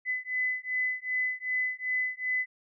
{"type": "beating tone pair", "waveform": "sine", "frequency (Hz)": [2010, 2012.6], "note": ["B6", "B6"], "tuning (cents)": [30, 32], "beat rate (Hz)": 2.6, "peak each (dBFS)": [-31, -31], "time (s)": [0.05, 2.46], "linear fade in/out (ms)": 50, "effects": []}